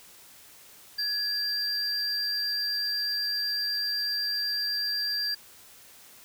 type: tone pair together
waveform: triangle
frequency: 1675 / 4723 Hz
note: G#6 / D8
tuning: +14 / +9 cents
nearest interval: octave + tritone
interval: 1795 cents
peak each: -34 / -26 dBFS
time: 0.98-5.35 s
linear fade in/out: 10 ms
effects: white hiss -52 dBFS RMS until 6.24 s